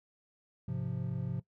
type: chord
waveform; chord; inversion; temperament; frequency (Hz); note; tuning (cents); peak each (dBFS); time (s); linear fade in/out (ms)
triangle; F minor; first; equal; 103.83 / 130.81 / 174.61; Ab2 / C3 / F3; 0 / 0 / 0; -38 / -34 / -36; 0.68-1.4; 5
effects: noise-tail reverb RT60 0.1 s tail -17 dB re dry